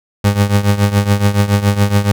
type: tone with tremolo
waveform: 30% pulse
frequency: 101.6 Hz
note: G#2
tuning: 38 cents flat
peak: -4 dBFS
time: 0.24-2.12 s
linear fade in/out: 5 ms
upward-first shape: triangle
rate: 7.1 Hz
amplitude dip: 85%
effects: none